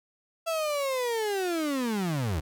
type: linear sweep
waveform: 35% pulse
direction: down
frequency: 669 to 68.6 Hz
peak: -25 dBFS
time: 0.46-2.41 s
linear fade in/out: 20 ms
effects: none